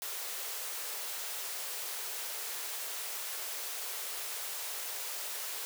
white high-pass noise, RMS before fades -39 dBFS, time 0.02-5.65 s, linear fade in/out 0 ms, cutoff 380 Hz, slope 96 dB/octave, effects none

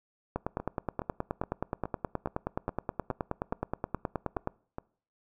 two click trains, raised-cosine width 1 ms, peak -16 / -22 dBFS, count 40 / 11, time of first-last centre 0.36-4.474 / 0.6-4.784 s, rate 9.48 / 2.39 Hz, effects noise-tail reverb RT60 0.5 s tail -24 dB re dry

